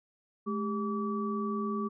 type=tone cluster; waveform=sine; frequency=213.3 / 398.6 / 1150 Hz; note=G#3 / G4 / D6; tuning=+46 / +29 / -37 cents; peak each=-32 / -36 / -36 dBFS; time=0.46-1.89 s; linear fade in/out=20 ms; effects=none